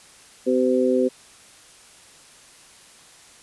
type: harmonic tone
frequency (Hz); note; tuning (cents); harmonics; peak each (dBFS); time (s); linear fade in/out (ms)
127.7; C3; -42; 2 / 3 / 4; -21 / -21 / -21; 0.46-1.09; 20
effects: white hiss -49 dBFS RMS until 3.42 s + resampled to 24000 Hz